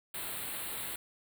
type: band-stop noise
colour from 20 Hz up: white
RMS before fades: -39 dBFS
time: 0.14-0.96 s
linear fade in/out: 5 ms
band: 4300 to 7900 Hz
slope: 96 dB/octave
effects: none